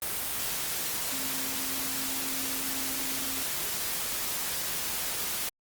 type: tone in noise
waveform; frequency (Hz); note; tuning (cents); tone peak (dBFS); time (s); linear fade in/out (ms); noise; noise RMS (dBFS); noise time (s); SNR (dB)
sine; 265.8; C4; +27; -41; 1.12-3.43; 2; white; -32; 0.02-5.49; -12
effects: Opus 32 kbps